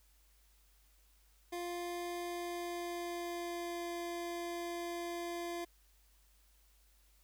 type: tone with pitch glide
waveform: 25% pulse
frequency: 349.2 to 344.4 Hz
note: F4 to F4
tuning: 0 to -24 cents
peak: -35 dBFS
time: 1.52-5.65 s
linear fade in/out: 10 ms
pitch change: -24 cents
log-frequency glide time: 2.19-3.92 s
effects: added 50 Hz sine -66 dBFS peak until 7.23 s + white hiss -71 dBFS RMS until 7.23 s